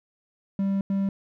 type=tone bursts at uneven times; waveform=triangle; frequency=196 Hz; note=G3; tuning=in tune; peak=-20 dBFS; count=2; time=0.59-0.81 / 0.9-1.09 s; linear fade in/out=2 ms; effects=none